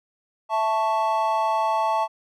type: chord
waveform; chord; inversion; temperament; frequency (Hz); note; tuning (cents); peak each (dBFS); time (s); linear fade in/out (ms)
triangle; A major; second; equal; 659.3 / 880 / 1108.7; E5 / A5 / C#6; 0 / 0 / 0; -24 / -20 / -25; 0.49-2.08; 50
effects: none